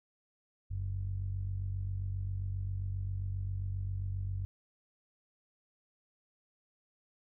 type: tone with low-pass filter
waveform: sawtooth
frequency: 47.49 Hz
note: F#1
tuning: 46 cents sharp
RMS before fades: -36 dBFS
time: 0.7-4.45 s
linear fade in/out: 0 ms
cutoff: 98 Hz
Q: 4.8
effects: none